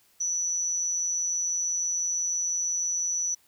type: tone with amplitude modulation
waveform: sine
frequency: 5930 Hz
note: F#8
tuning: 3 cents sharp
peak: -23 dBFS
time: 0.2-3.35 s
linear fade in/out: 10 ms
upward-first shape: sine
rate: 174 Hz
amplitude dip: 50%
effects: white hiss -63 dBFS RMS until 3.47 s